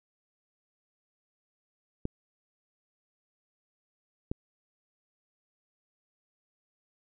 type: clicks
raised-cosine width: 3 ms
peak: -18 dBFS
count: 2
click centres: 2.054 / 4.315 s
effects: none